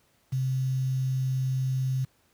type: tone with quantisation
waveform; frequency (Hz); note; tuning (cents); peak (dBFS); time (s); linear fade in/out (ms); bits
sine; 130.81; C3; 0; -24; 0.32-2.05; 10; 8
effects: pink hiss -66 dBFS RMS until 2.33 s + high-pass 60 Hz 12 dB/octave